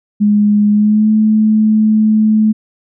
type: tone with pitch glide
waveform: sine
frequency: 207.7 to 216.1 Hz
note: G#3 to A3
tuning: 0 to -31 cents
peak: -7 dBFS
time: 0.2-2.53 s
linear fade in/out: 20 ms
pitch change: +69 cents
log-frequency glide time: 0.71-1.1 s
effects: none